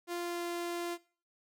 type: tone with pitch glide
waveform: sawtooth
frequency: 347.8 to 345.6 Hz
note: F4 to F4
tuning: -7 to -18 cents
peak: -31 dBFS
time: 0.07-0.98 s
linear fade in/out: 50 ms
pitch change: -11 cents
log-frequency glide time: 0.19-0.45 s
effects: noise-tail reverb RT60 0.4 s tail -19 dB re dry